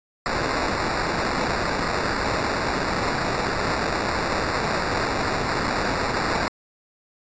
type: noise with sample-and-hold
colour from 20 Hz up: violet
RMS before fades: -24 dBFS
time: 0.26-6.48 s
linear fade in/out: 0 ms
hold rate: 3150 Hz
effects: resampled to 16000 Hz